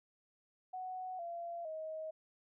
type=tone with pitch steps; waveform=sine; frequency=742 / 684.4 / 631.2 Hz; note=F#5 / F5 / D#5; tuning=+5 / -35 / +25 cents; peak=-40 dBFS; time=0.73-2.11 s; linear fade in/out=10 ms; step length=460 ms; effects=none